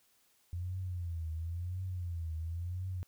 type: tone with vibrato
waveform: sine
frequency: 86.3 Hz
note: F2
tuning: 20 cents flat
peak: -35 dBFS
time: 0.53-3.03 s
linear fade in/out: 0 ms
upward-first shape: triangle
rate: 0.96 Hz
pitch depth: 150 cents each way
effects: white hiss -70 dBFS RMS until 3.07 s